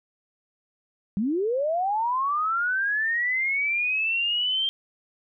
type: linear sweep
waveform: sine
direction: up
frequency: 185 to 3178 Hz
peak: -22 dBFS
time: 1.17-4.69 s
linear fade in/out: 0 ms
effects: none